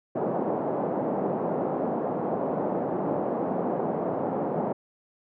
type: band-pass noise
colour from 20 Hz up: white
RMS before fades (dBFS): -28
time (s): 0.15-4.73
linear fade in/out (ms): 10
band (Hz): 160 to 740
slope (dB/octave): 24
effects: none